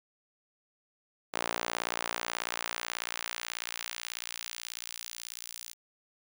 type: tone with high-pass filter sweep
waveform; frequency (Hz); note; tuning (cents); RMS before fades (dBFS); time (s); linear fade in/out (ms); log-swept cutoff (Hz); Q
sawtooth; 58.27; A#1; 0; -38; 1.33-5.74; 20; 610 to 5800; 0.71
effects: none